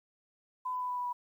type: tone with pitch steps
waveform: sine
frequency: 1008 / 1002.2 / 996.4 / 990.7 / 985 / 979.3 Hz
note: B5 / B5 / B5 / B5 / B5 / B5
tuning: +35 / +25 / +15 / +5 / -5 / -15 cents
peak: -32 dBFS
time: 0.65-1.13 s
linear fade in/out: 10 ms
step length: 80 ms
effects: 11-bit